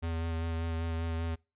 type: tone with vibrato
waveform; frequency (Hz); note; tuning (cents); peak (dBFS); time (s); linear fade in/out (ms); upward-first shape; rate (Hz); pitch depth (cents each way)
square; 82.41; E2; 0; -32; 0.02-1.36; 20; sine; 5.1; 19
effects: noise-tail reverb RT60 0.3 s tail -26 dB re dry + resampled to 8000 Hz